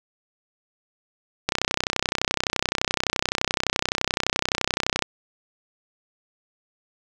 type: click train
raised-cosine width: 0.2 ms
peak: -3 dBFS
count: 113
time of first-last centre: 1.49-5.023 s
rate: 31.7 Hz
effects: none